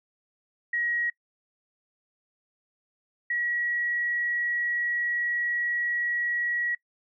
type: tone pair in turn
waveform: sine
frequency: 1900 / 1917.6 Hz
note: A#6 / A#6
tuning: +33 / +48 cents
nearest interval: unison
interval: 15 cents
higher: second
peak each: -25 dBFS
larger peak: neither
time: 0.73-1.1 / 3.3-6.75 s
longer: second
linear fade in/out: 5 ms
effects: noise-tail reverb RT60 0.1 s tail -23 dB re dry